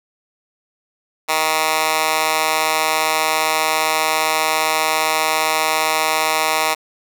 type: tone with high-pass filter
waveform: 10% pulse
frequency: 157.5 Hz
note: D#3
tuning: 21 cents sharp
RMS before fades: -18 dBFS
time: 1.28-6.75 s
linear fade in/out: 20 ms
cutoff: 1000 Hz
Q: 0.91
effects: none